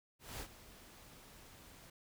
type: noise with ADSR envelope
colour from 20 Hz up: pink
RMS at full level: -44 dBFS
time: 0.19-1.9 s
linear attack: 210 ms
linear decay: 70 ms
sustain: -14 dB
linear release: 4 ms
effects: none